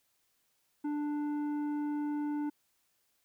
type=tone with tanh clipping; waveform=sine; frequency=294.9 Hz; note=D4; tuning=7 cents sharp; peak=-33 dBFS; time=0.84-2.5 s; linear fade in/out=10 ms; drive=9 dB; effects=white hiss -75 dBFS RMS until 3.24 s